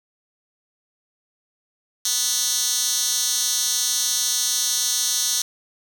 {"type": "tone with high-pass filter", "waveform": "10% pulse", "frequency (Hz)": 246.6, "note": "B3", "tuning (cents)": -2, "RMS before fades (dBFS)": -22, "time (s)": [2.05, 5.42], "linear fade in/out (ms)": 2, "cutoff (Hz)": 5200, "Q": 2.2, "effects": []}